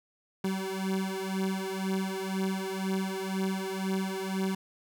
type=beating tone pair; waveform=30% pulse; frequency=190 / 192 Hz; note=F#3 / G3; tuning=+46 / -36 cents; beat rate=2 Hz; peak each=-30 dBFS; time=0.44-4.55 s; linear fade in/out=5 ms; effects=none